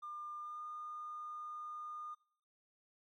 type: tone with pitch glide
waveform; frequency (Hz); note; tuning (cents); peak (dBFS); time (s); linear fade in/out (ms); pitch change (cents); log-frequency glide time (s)
triangle; 1200 to 1218.2; D6 to D#6; +37 to -37; -40; 0.02-2.15; 20; +26; 0.38-0.63
effects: noise-tail reverb RT60 0.6 s tail -23 dB re dry + tanh soft clip ceiling -41 dBFS